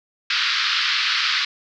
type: band-pass noise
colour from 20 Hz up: white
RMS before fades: -21 dBFS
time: 0.3-1.45 s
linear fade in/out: 5 ms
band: 1200 to 4800 Hz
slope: 48 dB/octave
effects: none